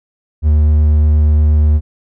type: tone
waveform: triangle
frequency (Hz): 75.7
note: D#2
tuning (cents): -47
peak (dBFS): -5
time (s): 0.42-1.81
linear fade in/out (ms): 50
effects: none